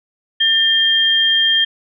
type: tone pair together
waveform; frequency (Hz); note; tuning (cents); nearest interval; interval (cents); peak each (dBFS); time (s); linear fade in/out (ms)
sine; 1792 / 3196; A6 / G7; +31 / +33; minor seventh; 1002; -18 / -12; 0.4-1.65; 10
effects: none